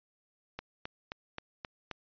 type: click train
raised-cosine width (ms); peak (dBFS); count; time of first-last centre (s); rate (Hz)
0.3; -22; 6; 0.59-1.913; 3.78
effects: resampled to 11025 Hz